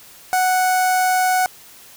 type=tone with notch filter; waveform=sawtooth; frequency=740 Hz; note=F#5; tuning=in tune; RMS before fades=-17 dBFS; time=0.33-1.46 s; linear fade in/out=0 ms; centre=3300 Hz; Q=0.93; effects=white hiss -44 dBFS RMS until 1.96 s